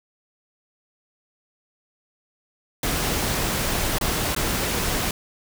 pink noise with dropouts, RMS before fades -24 dBFS, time 2.83-5.11 s, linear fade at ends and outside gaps 2 ms, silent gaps 3.985-4.011 / 4.349-4.363 s, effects none

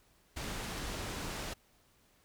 pink low-pass noise, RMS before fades -40 dBFS, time 0.36-1.54 s, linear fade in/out 10 ms, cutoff 8900 Hz, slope 12 dB/octave, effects pink hiss -68 dBFS RMS until 2.24 s

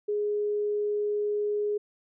sine tone, 415.9 Hz, G#4, 2 cents sharp, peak -25 dBFS, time 0.08-1.78 s, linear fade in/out 10 ms, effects none

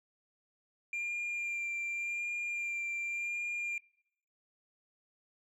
sine tone with vibrato, 2388 Hz, D7, 28 cents sharp, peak -31 dBFS, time 0.93-3.78 s, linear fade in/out 2 ms, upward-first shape sine, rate 0.88 Hz, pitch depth 16 cents each way, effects noise-tail reverb RT60 0.7 s tail -25 dB re dry + tanh soft clip ceiling -33 dBFS

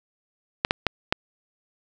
clicks, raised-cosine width 0.3 ms, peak -3 dBFS, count 4, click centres 0.649 / 0.709 / 0.867 / 1.125 s, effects none

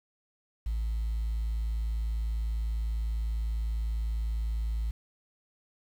sine tone, 55 Hz, A1, in tune, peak -26 dBFS, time 0.66-4.91 s, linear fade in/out 5 ms, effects tanh soft clip ceiling -26 dBFS + 9-bit

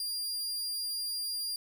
sawtooth tone, 4798 Hz, D8, 36 cents sharp, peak -30 dBFS, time 0-1.56 s, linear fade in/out 2 ms, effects 12-bit

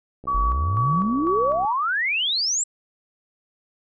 click train, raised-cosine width 2 ms, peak -27 dBFS, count 93, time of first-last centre 0.24-1.649 s, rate 65.3 Hz
sine tone with tremolo, 1136 Hz, C#6, 42 cents sharp, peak -20 dBFS, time 0.27-1.73 s, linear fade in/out 10 ms, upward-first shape square, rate 2 Hz, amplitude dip 50%
sine exponential sweep, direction up, 40.74 to 7840 Hz, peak -20 dBFS, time 0.34-2.64 s, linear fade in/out 10 ms
effects none

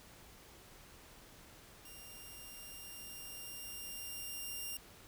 5% pulse tone with level ramp, 2794 Hz, F7, in tune, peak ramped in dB -43 to -31 dBFS, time 1.85-4.77 s, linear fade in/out 2 ms, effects pink hiss -58 dBFS RMS until 5.07 s

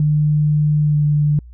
sine tone with pitch glide, 150.1 to 148.12 Hz, D3 to D3, +38 to +15 cents, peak -12 dBFS, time 0-1.39 s, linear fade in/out 2 ms, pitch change -23 cents, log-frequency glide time 0.81-1.02 s, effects added 60 Hz sine -36 dBFS peak until 1.53 s

